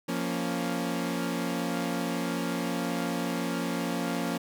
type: chord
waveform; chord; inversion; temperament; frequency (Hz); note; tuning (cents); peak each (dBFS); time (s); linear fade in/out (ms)
sawtooth; Bb minor; second; equal with one note detuned; 174.61 / 233.1 / 278.6; F3 / Bb3 / Db4; 0 / 0 / +9; -29; 0.08-4.38; 10
effects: none